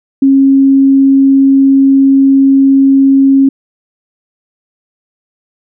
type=tone; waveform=sine; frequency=271.7 Hz; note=C#4; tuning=35 cents flat; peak=-3 dBFS; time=0.22-3.49 s; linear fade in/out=5 ms; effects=none